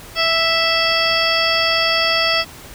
harmonic tone, 659.3 Hz, E5, in tune, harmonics 1 / 2 / 3 / 4 / 5 / 7 / 8, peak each -22 / -22 / -22 / -22 / -22 / -22 / -22 dBFS, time 0.15-2.45 s, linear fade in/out 50 ms, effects pink hiss -38 dBFS RMS until 2.74 s

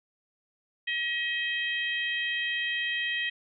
harmonic tone, 636 Hz, D#5, 38 cents sharp, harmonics 3 / 4 / 5 / 6, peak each -30 / -34 / -33 / -45 dBFS, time 0.87-3.3 s, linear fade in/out 10 ms, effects none

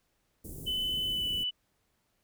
pink band-stop noise, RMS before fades -43 dBFS, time 0.44-1.44 s, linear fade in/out 10 ms, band 430 to 8500 Hz, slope 24 dB/octave
sine tone with pitch glide, 3014 to 2979 Hz, F#7 to F#7, +31 to +11 cents, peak -29 dBFS, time 0.66-1.51 s, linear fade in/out 20 ms, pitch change -20 cents, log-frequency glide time 1.07-1.26 s
effects pink hiss -75 dBFS RMS until 2.23 s

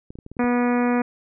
clicks, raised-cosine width 3 ms, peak -25 dBFS, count 7, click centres 0.105 / 0.155 / 0.188 / 0.264 / 0.316 / 0.368 / 0.442 s
harmonic tone, 243.5 Hz, B3, 24 cents flat, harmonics 1 / 2 / 3 / 4 / 5 / 6 / 7 / 8 / 9 / 10, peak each -19 / -25 / -29 / -31 / -33 / -35 / -36 / -37 / -38 / -39 dBFS, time 0.39-1.02 s, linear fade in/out 5 ms
effects none

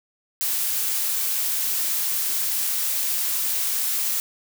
blue noise, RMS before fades -24 dBFS, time 0.41-4.2 s, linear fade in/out 0 ms, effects none

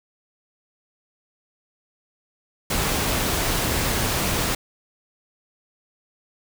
pink noise, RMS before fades -23 dBFS, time 2.7-4.55 s, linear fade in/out 5 ms, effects none

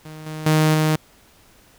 sawtooth tone with level steps, 155.56 Hz, D#3, in tune, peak -31 / -25 / -10 / -12 dBFS, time 0.05-0.96 s, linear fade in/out 5 ms, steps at 0.26 / 0.46 / 0.74 s, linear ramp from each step 5 ms, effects pink hiss -53 dBFS RMS until 1.78 s

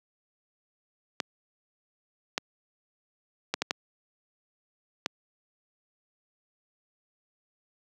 clicks, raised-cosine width 0.2 ms, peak -9 dBFS, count 6, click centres 1.202 / 2.379 / 3.54 / 3.62 / 3.709 / 5.061 s, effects high-pass 200 Hz 12 dB/octave

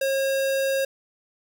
square tone, 541 Hz, C#5, 42 cents flat, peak -22 dBFS, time 0.01-0.85 s, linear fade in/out 5 ms, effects none

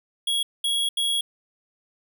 square tone bursts at uneven times, 3322 Hz, G#7, in tune, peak -22 dBFS, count 3, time 0.27-0.43 / 0.64-0.89 / 0.97-1.21 s, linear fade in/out 5 ms, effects none

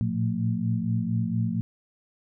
sine tone cluster, 112.6 / 116.9 / 176.8 / 224.8 Hz, A2 / A#2 / F3 / A3, +40 / +5 / +22 / +37 cents, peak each -29 dBFS, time 0.01-1.61 s, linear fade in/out 0 ms, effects none

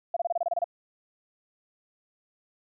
sine tone bursts, 687 Hz, F5, 29 cents flat, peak -23 dBFS, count 10, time 0.14-0.643 s, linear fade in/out 5 ms, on 26 ms, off 27 ms, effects none

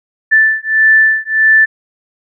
sine beating tone pair, 1760 / 1761.6 Hz, A6 / A6, 0 / +2 cents, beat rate 1.6 Hz, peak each -10 dBFS, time 0.31-1.66 s, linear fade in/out 20 ms, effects none

